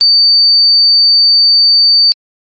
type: tone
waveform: sine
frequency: 4590 Hz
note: D8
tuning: 40 cents flat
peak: -4 dBFS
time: 0.01-2.12 s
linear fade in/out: 0 ms
effects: MP3 32 kbps